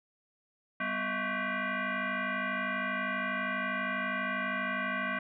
sine tone with frequency modulation, 194.3 Hz, G3, 15 cents flat, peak -30 dBFS, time 0.8-5.19 s, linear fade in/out 5 ms, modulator 441 Hz, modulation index 4.7, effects none

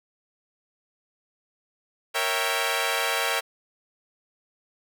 10% pulse chord, A# diminished seventh, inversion none, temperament equal, 466.2 / 554.4 / 659.3 / 784 Hz, A#4 / C#5 / E5 / G5, 0 / 0 / 0 / 0 cents, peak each -21 dBFS, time 2.14-3.41 s, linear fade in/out 20 ms, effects none

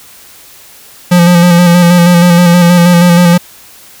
square tone with vibrato, 174.61 Hz, F3, in tune, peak -3 dBFS, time 1.11-3.38 s, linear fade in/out 10 ms, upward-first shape square, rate 6.3 Hz, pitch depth 28 cents each way, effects white hiss -36 dBFS RMS until 4 s

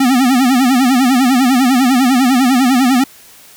square tone with vibrato, 256.1 Hz, C4, 37 cents flat, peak -9 dBFS, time 0-3.04 s, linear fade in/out 5 ms, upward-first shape sine, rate 10 Hz, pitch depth 120 cents each way, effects white hiss -41 dBFS RMS until 3.56 s

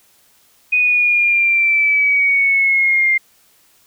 sine linear sweep, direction down, 2493 to 2100 Hz, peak -11 dBFS, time 0.72-3.18 s, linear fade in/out 10 ms, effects white hiss -54 dBFS RMS until 3.86 s

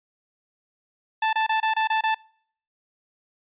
sawtooth tone bursts, 880 Hz, A5, in tune, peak -16 dBFS, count 7, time 1.22-2.146 s, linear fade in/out 5 ms, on 110 ms, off 26 ms, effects noise-tail reverb RT60 0.6 s tail -26 dB re dry + resampled to 8000 Hz

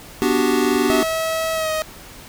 square chord, G major seventh, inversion first, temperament equal, 246.9 / 293.7 / 370 / 392 Hz, B3 / D4 / F#4 / G4, 0 / 0 / 0 / 0 cents, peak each -22 dBFS, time 0.22-1.03 s, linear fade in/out 0 ms
click, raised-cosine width 5 ms, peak -18 dBFS, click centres 0.9 s
sawtooth tone with pitch glide, 646 to 627.6 Hz, E5 to D#5, -35 to +15 cents, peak -16 dBFS, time 0.9-1.82 s, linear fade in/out 0 ms, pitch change -50 cents, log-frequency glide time 1.54-1.71 s
effects pink hiss -40 dBFS RMS until 2.28 s

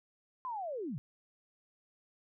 sine linear sweep, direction down, 1046.5 to 115.4 Hz, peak -36 dBFS, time 0.45-0.98 s, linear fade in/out 0 ms, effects none

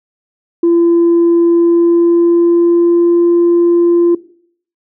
sine tone with pitch glide, 340 to 344.3 Hz, F4 to F4, -46 to -25 cents, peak -5 dBFS, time 0.63-4.15 s, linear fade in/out 5 ms, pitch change +21 cents, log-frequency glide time 1.45-3.26 s, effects noise-tail reverb RT60 0.6 s tail -19 dB re dry + tanh soft clip ceiling -4 dBFS

